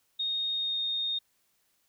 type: tone with pitch glide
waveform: sine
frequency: 3711 to 3690 Hz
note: A#7 to A#7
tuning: -9 to -18 cents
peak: -28 dBFS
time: 0.19-1.19 s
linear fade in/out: 10 ms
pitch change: -9 cents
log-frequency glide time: 0.52-0.79 s
effects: white hiss -72 dBFS RMS until 1.88 s